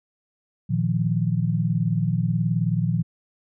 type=chord; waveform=sine; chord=Bb suspended fourth; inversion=none; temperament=equal with one note detuned; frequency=116.54 / 156.01 / 174.61 Hz; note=Bb2 / Eb3 / F3; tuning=0 / +5 / 0 cents; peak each=-24 dBFS; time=0.69-3.03 s; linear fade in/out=20 ms; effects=none